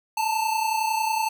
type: tone pair together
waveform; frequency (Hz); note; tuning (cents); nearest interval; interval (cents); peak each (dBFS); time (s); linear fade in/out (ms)
square; 875.1 / 906; A5 / A#5; -10 / -50; minor second; 60; -24 / -29; 0.17-1.29; 5
effects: none